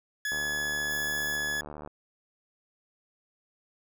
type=tone; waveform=40% pulse; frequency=1700 Hz; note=G#6; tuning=40 cents sharp; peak=-28 dBFS; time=0.25-1.61 s; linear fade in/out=2 ms
type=click train; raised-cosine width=1 ms; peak=-27 dBFS; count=117; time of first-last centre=0.32-1.875 s; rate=74.6 Hz
type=high-pass noise; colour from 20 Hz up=white; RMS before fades=-42 dBFS; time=0.9-1.36 s; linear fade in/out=0 ms; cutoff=12000 Hz; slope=24 dB/octave
effects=none